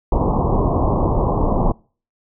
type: low-pass noise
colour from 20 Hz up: pink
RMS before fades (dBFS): -17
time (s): 0.12-1.72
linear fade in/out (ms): 5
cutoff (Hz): 1100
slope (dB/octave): 96
effects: noise-tail reverb RT60 0.4 s tail -25 dB re dry